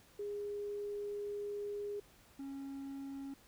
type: tone pair in turn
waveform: sine / triangle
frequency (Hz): 410.3 / 274.5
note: G#4 / C#4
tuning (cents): -21 / -17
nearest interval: perfect fifth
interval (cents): 696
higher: first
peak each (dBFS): -38 / -40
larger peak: first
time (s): 0.19-2 / 2.39-3.34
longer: first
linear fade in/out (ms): 5
effects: pink hiss -64 dBFS RMS until 3.47 s